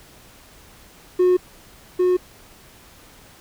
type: tone with echo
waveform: triangle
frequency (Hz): 362.9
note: F#4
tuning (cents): -34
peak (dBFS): -10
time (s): 1.19-1.37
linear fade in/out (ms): 10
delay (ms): 800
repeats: 1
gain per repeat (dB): -2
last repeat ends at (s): 2.17
effects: tanh soft clip ceiling -7 dBFS + pink hiss -48 dBFS RMS until 3.4 s